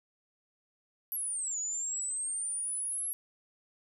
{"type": "exponential two-way sweep", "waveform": "sine", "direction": "down then up", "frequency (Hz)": [11840, 6800, 11320], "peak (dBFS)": -32, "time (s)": [1.12, 3.13], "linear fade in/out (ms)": 0, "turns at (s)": 1.58, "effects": ["12-bit"]}